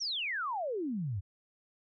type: exponential sweep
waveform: sine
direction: down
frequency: 5920 to 87.5 Hz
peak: -32 dBFS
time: 0-1.21 s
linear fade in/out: 20 ms
effects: none